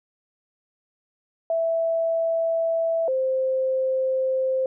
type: tone pair in turn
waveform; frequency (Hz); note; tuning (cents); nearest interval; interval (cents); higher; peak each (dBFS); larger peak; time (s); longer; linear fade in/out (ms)
sine; 659.3 / 523.3; E5 / C5; 0 / 0; major third; 400; first; -20; neither; 1.5-3.08 / 3.08-4.66; neither; 2
effects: none